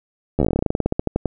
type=slowing click train; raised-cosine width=2 ms; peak=-5 dBFS; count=22; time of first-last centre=0.39-1.257 s; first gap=12 ms; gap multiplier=1.11; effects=none